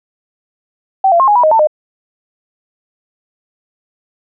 sine tone with pitch steps, 770 / 683 / 1067 / 830 / 975 / 624 / 895 / 610 Hz, G5 / F5 / C6 / G#5 / B5 / D#5 / A5 / D#5, -31 / -39 / +34 / -1 / -23 / +5 / +29 / -34 cents, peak -6 dBFS, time 1.04-1.672 s, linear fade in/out 5 ms, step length 79 ms, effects none

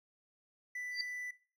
triangle tone, 1984 Hz, B6, 7 cents sharp, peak -37 dBFS, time 0.75-1.31 s, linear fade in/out 5 ms
sine tone with exponential growth, 4680 Hz, D8, 7 cents flat, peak -30 dBFS, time 0.91-1.01 s, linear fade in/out 2 ms, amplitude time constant 21 ms
effects noise-tail reverb RT60 0.4 s tail -18 dB re dry

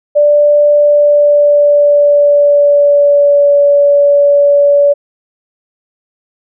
sine tone with pitch glide, 587.3 to 572.6 Hz, D5 to D5, 0 to -44 cents, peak -4 dBFS, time 0.15-4.94 s, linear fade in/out 20 ms, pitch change -44 cents, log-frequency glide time 0.71-3.56 s, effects none

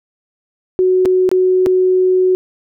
sine tone with dropouts, 370 Hz, F#4, in tune, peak -9 dBFS, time 0.79-2.35 s, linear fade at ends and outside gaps 0 ms, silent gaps 1.052-1.057 / 1.291-1.315 / 1.661-1.667 s, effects none

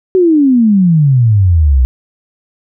sine exponential sweep, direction down, 382.1 to 60.9 Hz, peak -5 dBFS, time 0.15-1.85 s, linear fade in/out 0 ms, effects none

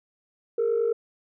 sine tone pair together, 411.9 / 462.3 Hz, G#4 / A#4, -14 / -14 cents, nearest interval major second, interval 200 cents, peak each -26 / -21 dBFS, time 0.58-0.93 s, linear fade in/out 5 ms, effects tanh soft clip ceiling -17 dBFS

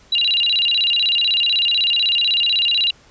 sine tone with vibrato, 3326 Hz, G#7, 2 cents sharp, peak -14 dBFS, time 0.12-2.91 s, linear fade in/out 5 ms, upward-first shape square, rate 16 Hz, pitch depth 290 cents each way, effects pink hiss -50 dBFS RMS until 3.1 s + resampled to 16000 Hz

